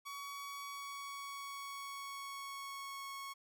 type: tone with pitch glide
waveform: sawtooth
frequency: 1127 to 1101.9 Hz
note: C#6 to C#6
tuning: +28 to -11 cents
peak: -40 dBFS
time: 0.05-3.34 s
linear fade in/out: 20 ms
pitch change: -39 cents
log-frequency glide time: 0.47-3.12 s
effects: none